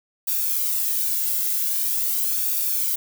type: noise with flanger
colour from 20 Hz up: violet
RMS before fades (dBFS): -23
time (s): 0.27-2.96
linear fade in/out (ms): 10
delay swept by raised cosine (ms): 0.97 to 1.69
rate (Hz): 0.44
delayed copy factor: -0.6
effects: none